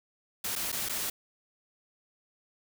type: noise with dropouts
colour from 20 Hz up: white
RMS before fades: -33 dBFS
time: 0.44-1.1 s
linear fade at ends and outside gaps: 5 ms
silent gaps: 0.555-0.56 / 0.719-0.725 / 0.888-0.894 s
effects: none